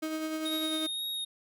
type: tone with tremolo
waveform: 35% pulse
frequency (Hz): 314.3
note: D#4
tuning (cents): +18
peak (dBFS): -29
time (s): 0.02-0.87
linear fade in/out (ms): 10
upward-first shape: sine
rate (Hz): 10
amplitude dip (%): 35
type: tone with vibrato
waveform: square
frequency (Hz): 3729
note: A#7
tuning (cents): 0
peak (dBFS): -33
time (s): 0.45-1.25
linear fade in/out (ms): 10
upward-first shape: sine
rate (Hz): 2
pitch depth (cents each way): 18
effects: none